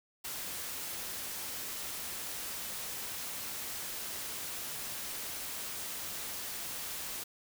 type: noise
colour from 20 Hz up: white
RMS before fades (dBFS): -40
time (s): 0.24-7.24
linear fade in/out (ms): 10
effects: none